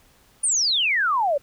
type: exponential sweep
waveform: sine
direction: down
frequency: 9600 to 540 Hz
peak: -18 dBFS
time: 0.43-1.38 s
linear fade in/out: 10 ms
effects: pink hiss -57 dBFS RMS until 1.42 s